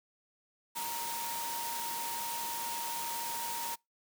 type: tone in noise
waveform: sine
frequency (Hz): 932.3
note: A#5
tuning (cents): 0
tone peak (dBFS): -38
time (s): 0.75-3.76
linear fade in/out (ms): 20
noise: white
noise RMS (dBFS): -39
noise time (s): 0.75-3.76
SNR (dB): -2
effects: noise-tail reverb RT60 0.2 s tail -26 dB re dry + high-pass 150 Hz 12 dB/octave